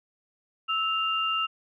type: tone pair together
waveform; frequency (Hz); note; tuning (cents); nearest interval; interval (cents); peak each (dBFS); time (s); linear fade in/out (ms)
sine; 1307.2 / 2794; E6 / F7; -15 / 0; octave + minor second; 1315; -27; 0.68-1.47; 20
effects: none